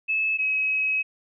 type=tone pair in turn; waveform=sine; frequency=2600 / 2554 Hz; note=E7 / D#7; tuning=-24 / +45 cents; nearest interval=unison; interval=31 cents; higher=first; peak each=-21 dBFS; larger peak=neither; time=0.08-0.38 / 0.38-1.03 s; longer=second; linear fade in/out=20 ms; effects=none